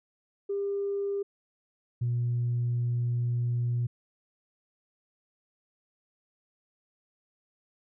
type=tone pair in turn; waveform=sine; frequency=400 / 120.41 Hz; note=G4 / B2; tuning=+35 / -43 cents; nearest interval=octave + major sixth; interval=2078 cents; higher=first; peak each=-27 / -24 dBFS; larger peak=second; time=0.49-1.23 / 2.01-3.87 s; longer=second; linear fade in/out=10 ms; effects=tanh soft clip ceiling -22 dBFS